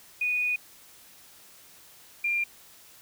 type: tone pair in turn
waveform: sine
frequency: 2471 / 2391 Hz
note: D#7 / D7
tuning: -13 / +30 cents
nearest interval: minor second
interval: 57 cents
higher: first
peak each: -24 dBFS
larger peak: neither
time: 0.21-0.56 / 2.24-2.44 s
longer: first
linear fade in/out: 5 ms
effects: white hiss -53 dBFS RMS until 3.01 s